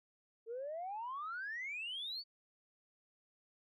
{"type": "exponential sweep", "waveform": "sine", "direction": "up", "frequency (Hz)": [440, 4614], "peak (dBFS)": -39, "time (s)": [0.46, 2.24], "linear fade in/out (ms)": 50, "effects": ["tanh soft clip ceiling -36 dBFS"]}